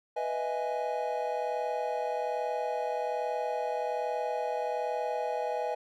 triangle chord, E major seventh, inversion second, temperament equal with one note detuned, 493.9 / 622.3 / 663.5 / 830.6 Hz, B4 / D#5 / E5 / G#5, 0 / 0 / +11 / 0 cents, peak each -33 / -33 / -36 / -32 dBFS, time 0.16-5.75 s, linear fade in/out 10 ms, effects none

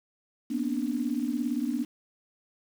sine tone cluster, 235.8 / 253.4 / 292.7 Hz, A#3 / B3 / D4, +20 / +45 / -6 cents, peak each -31 dBFS, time 0.5-1.85 s, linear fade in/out 10 ms, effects 8-bit

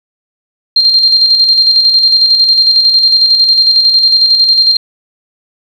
sine tone with tremolo, 4186 Hz, C8, in tune, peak -3 dBFS, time 0.76-4.77 s, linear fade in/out 5 ms, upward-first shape square, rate 11 Hz, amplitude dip 40%, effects 7-bit

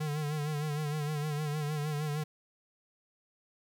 square tone with vibrato, 150 Hz, D3, 37 cents sharp, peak -32 dBFS, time 0-2.24 s, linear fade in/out 10 ms, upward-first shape sine, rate 6.5 Hz, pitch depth 58 cents each way, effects 12-bit

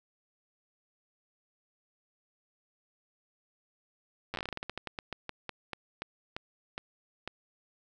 slowing click train, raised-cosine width 0.3 ms, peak -20 dBFS, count 24, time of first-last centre 4.34-7.276 s, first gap 9 ms, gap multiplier 1.2, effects none

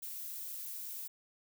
violet noise, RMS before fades -43 dBFS, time 0.02-1.08 s, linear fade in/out 10 ms, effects none

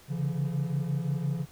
triangle tone cluster, 137.6 / 143.4 / 169.1 Hz, C#3 / D3 / E3, -12 / -41 / +44 cents, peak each -29 dBFS, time 0.08-1.46 s, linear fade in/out 50 ms, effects tanh soft clip ceiling -19 dBFS + pink hiss -55 dBFS RMS until 1.51 s

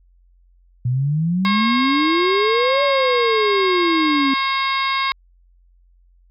sine exponential two-way sweep, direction up then down, 119.8 to 575 to 266.9 Hz, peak -16 dBFS, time 0.85-4.34 s, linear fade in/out 5 ms, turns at 2.83 s
harmonic tone, 540 Hz, C#5, 45 cents flat, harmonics 2 / 3 / 4 / 5 / 6 / 7 / 8 / 9, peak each -20 / -29 / -23 / -32 / -34 / -27 / -36 / -32 dBFS, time 1.45-5.12 s, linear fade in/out 0 ms
effects added 44 Hz sine -51 dBFS peak until 6.3 s

